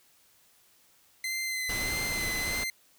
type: tone with vibrato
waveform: sawtooth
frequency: 2056 Hz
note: C7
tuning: 31 cents flat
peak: -27 dBFS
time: 1.24-2.7 s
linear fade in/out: 2 ms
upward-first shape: sine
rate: 1.6 Hz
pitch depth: 22 cents each way
type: noise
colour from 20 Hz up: pink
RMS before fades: -36 dBFS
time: 1.69-2.64 s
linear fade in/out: 5 ms
effects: white hiss -63 dBFS RMS until 2.98 s